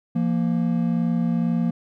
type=tone pair together; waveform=triangle; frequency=171.26 / 233.4 Hz; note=F3 / A#3; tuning=-34 / +2 cents; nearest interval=perfect fourth; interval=536 cents; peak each=-20 dBFS; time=0.15-1.71 s; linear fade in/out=10 ms; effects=none